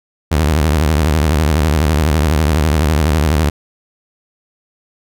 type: tone with vibrato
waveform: sawtooth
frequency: 76.5 Hz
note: D#2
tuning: 29 cents flat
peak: -7 dBFS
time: 0.31-3.5 s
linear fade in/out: 10 ms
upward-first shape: sine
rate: 12 Hz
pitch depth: 160 cents each way
effects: none